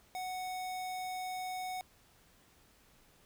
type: tone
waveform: square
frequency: 740 Hz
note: F#5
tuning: in tune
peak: -38 dBFS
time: 0.15-1.81 s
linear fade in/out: 0 ms
effects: pink hiss -65 dBFS RMS until 3.25 s